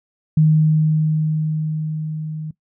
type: tone with level ramp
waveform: sine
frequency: 155.56 Hz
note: D#3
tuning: in tune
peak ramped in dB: -9 to -25 dBFS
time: 0.37-2.51 s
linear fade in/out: 5 ms
effects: noise-tail reverb RT60 0.1 s tail -19 dB re dry